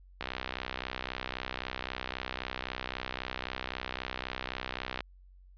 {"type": "click train", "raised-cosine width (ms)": 0.3, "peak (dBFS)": -18, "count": 307, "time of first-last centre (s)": [0.21, 5.006], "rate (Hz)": 63.8, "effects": ["added 46 Hz sine -53 dBFS peak until 5.57 s", "resampled to 11025 Hz"]}